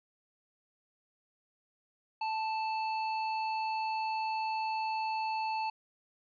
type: tone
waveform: square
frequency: 880 Hz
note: A5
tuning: in tune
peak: -32 dBFS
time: 2.21-5.7 s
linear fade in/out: 5 ms
effects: resampled to 11025 Hz